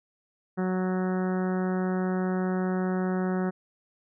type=harmonic tone; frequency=185 Hz; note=F#3; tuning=in tune; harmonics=1 / 2 / 3 / 4 / 5 / 6 / 7 / 8 / 9 / 10; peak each=-26 / -31 / -38 / -38 / -44 / -45 / -43 / -43 / -47 / -48 dBFS; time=0.57-3.51 s; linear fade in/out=20 ms; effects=none

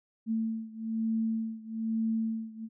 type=beating tone pair; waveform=sine; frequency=223.1 / 224.2 Hz; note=A3 / A3; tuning=+24 / +33 cents; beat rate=1.1 Hz; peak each=-31 / -33 dBFS; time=0.26-2.69 s; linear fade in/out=50 ms; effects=none

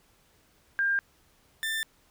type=tone pair in turn; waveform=sine / 30% pulse; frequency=1600 / 1782 Hz; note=G6 / A6; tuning=+35 / +22 cents; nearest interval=major second; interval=187 cents; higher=second; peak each=-23 / -26 dBFS; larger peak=first; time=0.79-0.99 / 1.63-1.83 s; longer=neither; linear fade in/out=0 ms; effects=pink hiss -64 dBFS RMS until 2.1 s

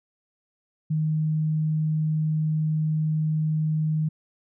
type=tone; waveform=sine; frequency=155.56 Hz; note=D#3; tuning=in tune; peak=-21 dBFS; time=0.9-4.09 s; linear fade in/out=10 ms; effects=none

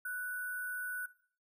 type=tone with sample-and-hold; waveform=sine; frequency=1482 Hz; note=F#6; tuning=2 cents sharp; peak=-36 dBFS; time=0.05-1.06 s; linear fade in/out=5 ms; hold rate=11025 Hz; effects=noise-tail reverb RT60 0.5 s tail -18 dB re dry

